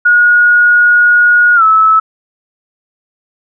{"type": "tone with pitch glide", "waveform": "sine", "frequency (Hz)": [1445, 1302.3], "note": ["F#6", "E6"], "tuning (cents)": [-41, -21], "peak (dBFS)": -4, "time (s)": [0.05, 2], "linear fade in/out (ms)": 10, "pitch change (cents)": -180, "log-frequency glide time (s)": [1.55, 1.63], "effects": []}